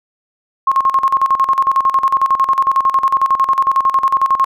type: tone with tremolo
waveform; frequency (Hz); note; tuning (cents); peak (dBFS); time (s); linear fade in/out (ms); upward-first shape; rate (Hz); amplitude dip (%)
sine; 1075; C6; +47; -8; 0.67-4.45; 5; square; 11; 75
effects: none